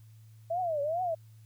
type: tone with vibrato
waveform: sine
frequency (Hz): 647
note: E5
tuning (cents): -32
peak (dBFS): -28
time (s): 0.5-1.15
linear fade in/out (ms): 10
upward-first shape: triangle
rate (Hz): 2.4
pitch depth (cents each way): 260
effects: added 110 Hz sine -51 dBFS peak until 1.45 s + white hiss -69 dBFS RMS until 1.45 s